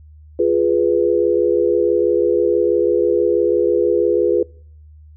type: chord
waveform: sine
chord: F diminished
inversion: none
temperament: equal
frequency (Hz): 349.2 / 415.3 / 493.9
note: F4 / Ab4 / Cb5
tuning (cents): 0 / 0 / 0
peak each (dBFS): -17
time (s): 0.39-4.43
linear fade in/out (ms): 5
effects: noise-tail reverb RT60 0.6 s tail -26 dB re dry + added 76 Hz sine -40 dBFS peak until 5.16 s